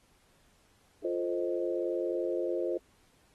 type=chord; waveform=sine; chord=F dominant seventh; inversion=none; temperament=equal; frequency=349.2 / 440 / 523.3 / 622.3 Hz; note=F4 / A4 / C5 / Eb5; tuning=0 / 0 / 0 / 0 cents; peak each=-32 / -37 / -34 / -38 dBFS; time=1.04-2.78 s; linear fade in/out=10 ms; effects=pink hiss -67 dBFS RMS until 3.34 s + AAC 32 kbps